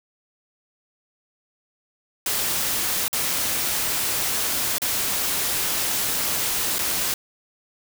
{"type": "noise with dropouts", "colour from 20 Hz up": "white", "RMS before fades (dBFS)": -24, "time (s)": [2.26, 7.14], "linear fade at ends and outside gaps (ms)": 2, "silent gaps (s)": [[3.081, 3.129], [4.783, 4.818], [6.785, 6.79]], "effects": []}